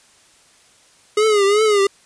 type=tone with vibrato; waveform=square; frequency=415.3 Hz; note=G#4; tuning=in tune; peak=-13 dBFS; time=1.17-1.87 s; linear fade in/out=5 ms; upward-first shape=triangle; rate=2.7 Hz; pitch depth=110 cents each way; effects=white hiss -52 dBFS RMS until 2.05 s + resampled to 22050 Hz